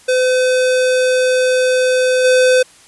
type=tone with level steps; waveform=square; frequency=509 Hz; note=C5; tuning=48 cents flat; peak=-12 / -9 dBFS; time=0.08-2.63 s; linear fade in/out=10 ms; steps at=2.24 s; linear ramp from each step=10 ms; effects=white hiss -45 dBFS RMS until 2.87 s + resampled to 24000 Hz